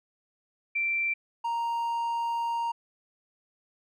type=tone pair in turn; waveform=sine / triangle; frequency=2349 / 932.2 Hz; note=D7 / A#5; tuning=0 / 0 cents; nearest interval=octave + major third; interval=1600 cents; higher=first; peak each=-25 dBFS; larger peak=neither; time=0.75-1.14 / 1.44-2.72 s; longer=second; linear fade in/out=10 ms; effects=none